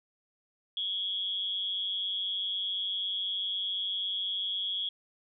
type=tone with amplitude modulation; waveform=sine; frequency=3339 Hz; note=G#7; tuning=9 cents sharp; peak=-27 dBFS; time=0.77-4.89 s; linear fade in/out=2 ms; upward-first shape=sine; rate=192 Hz; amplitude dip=65%; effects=none